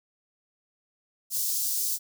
white high-pass noise, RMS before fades -28 dBFS, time 1.3-1.99 s, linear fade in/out 50 ms, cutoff 4900 Hz, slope 24 dB/octave, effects none

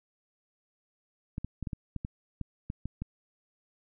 clicks, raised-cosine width 5 ms, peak -22 dBFS, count 11, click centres 1.381 / 1.446 / 1.627 / 1.672 / 1.732 / 1.963 / 2.049 / 2.413 / 2.701 / 2.856 / 3.02 s, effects none

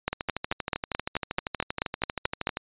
two click trains, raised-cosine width 0.3 ms, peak -13 / -9 dBFS, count 32 / 12, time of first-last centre 0.13-2.571 / 0.08-2.471 s, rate 12.7 / 4.6 Hz, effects resampled to 8000 Hz

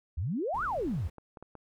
sine exponential two-way sweep, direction up then down, 69.2 to 1530 to 69.2 Hz, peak -29 dBFS, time 0.17-1.08 s, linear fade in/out 10 ms, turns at 0.64 s
brown noise, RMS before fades -45 dBFS, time 0.54-1.1 s, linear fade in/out 5 ms
clicks, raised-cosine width 1 ms, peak -32 dBFS, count 4, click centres 1.183 / 1.372 / 1.426 / 1.553 s
effects none

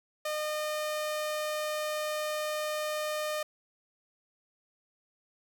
sawtooth tone, 609 Hz, D#5, 37 cents flat, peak -27 dBFS, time 0.25-3.43 s, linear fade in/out 5 ms, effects none

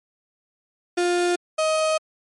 35% pulse tone pair in turn, 352.3 / 629 Hz, F4 / D#5, +15 / +19 cents, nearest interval minor seventh, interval 1004 cents, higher second, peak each -17 dBFS, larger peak neither, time 0.97-1.36 / 1.58-1.98 s, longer second, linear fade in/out 10 ms, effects MP3 48 kbps

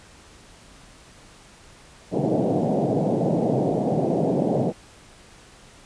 pink band-pass noise, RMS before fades -22 dBFS, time 2.11-4.73 s, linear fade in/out 50 ms, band 130 to 740 Hz, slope 48 dB/octave, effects pink hiss -49 dBFS RMS until 5.85 s + resampled to 22050 Hz

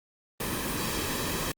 pink noise with comb filter, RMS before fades -31 dBFS, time 0.4-1.52 s, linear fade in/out 5 ms, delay 1.4 ms, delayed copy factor -0.55, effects Opus 32 kbps

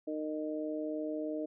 harmonic tone, 153.8 Hz, D#3, 20 cents flat, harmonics 2 / 3 / 4, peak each -36 / -41 / -39 dBFS, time 0.07-1.46 s, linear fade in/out 10 ms, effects none

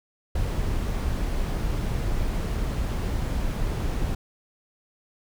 brown noise, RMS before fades -26 dBFS, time 0.35-4.15 s, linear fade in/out 5 ms, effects none

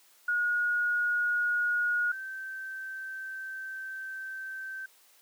sine tone pair in turn, 1444 / 1551 Hz, F#6 / G6, -43 / -19 cents, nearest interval minor second, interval 124 cents, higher second, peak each -25 / -36 dBFS, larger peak first, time 0.28-2.12 / 2.12-4.86 s, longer second, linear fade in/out 5 ms, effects white hiss -61 dBFS RMS until 5.21 s + high-pass 400 Hz 12 dB/octave

